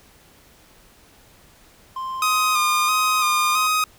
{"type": "tone", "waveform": "triangle", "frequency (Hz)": 1046.5, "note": "C6", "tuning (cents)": 0, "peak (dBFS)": -24, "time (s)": [1.96, 3.67], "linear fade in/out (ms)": 5}
{"type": "tone with vibrato", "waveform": "sawtooth", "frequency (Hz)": 1235, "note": "D#6", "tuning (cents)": -13, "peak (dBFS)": -14, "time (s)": [2.22, 3.84], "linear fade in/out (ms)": 2, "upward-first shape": "square", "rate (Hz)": 1.5, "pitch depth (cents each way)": 28}
{"effects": ["pink hiss -52 dBFS RMS until 3.98 s"]}